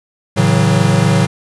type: chord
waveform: square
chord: F# minor seventh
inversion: first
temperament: equal with one note detuned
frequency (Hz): 110 / 138.59 / 160.86 / 185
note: A2 / C#3 / E3 / F#3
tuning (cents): 0 / 0 / -42 / 0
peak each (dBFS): -16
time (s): 0.36-1.27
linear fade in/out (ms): 20
effects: resampled to 24000 Hz + 7-bit